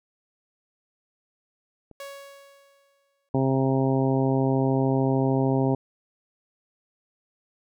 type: click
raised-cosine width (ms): 2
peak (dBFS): -33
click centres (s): 1.913
type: tone with exponential decay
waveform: sawtooth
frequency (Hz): 557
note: C#5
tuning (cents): +8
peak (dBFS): -31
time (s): 2-3.29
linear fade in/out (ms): 2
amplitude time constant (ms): 280
type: harmonic tone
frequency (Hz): 133.4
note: C3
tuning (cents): +34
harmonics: 1 / 2 / 3 / 4 / 5 / 6 / 7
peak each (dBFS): -24 / -24 / -27 / -31 / -32 / -34 / -35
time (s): 3.34-5.75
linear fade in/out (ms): 5
effects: none